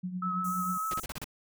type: tone with tremolo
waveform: sine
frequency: 181.9 Hz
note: F#3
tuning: 29 cents flat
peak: -30 dBFS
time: 0.03-0.78 s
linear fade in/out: 10 ms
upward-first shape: triangle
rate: 9.3 Hz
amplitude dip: 70%
type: tone with vibrato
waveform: sine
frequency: 1290 Hz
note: E6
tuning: 38 cents flat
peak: -30 dBFS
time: 0.22-1 s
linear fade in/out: 5 ms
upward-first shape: triangle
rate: 6.6 Hz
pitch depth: 30 cents each way
type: high-pass noise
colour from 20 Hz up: pink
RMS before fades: -44 dBFS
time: 0.44-1.06 s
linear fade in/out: 10 ms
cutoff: 6000 Hz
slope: 96 dB/octave
type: noise bursts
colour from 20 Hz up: pink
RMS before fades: -38 dBFS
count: 6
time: 0.91-1.243 s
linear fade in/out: 2 ms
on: 28 ms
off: 33 ms
effects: none